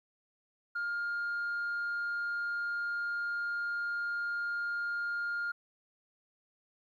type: tone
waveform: sine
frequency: 1410 Hz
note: F6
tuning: 16 cents sharp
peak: -30 dBFS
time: 0.75-5.52 s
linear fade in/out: 10 ms
effects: tanh soft clip ceiling -30 dBFS + 12-bit